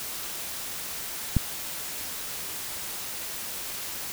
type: click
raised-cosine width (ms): 5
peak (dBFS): -8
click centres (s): 1.367
effects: white hiss -35 dBFS RMS until 4.12 s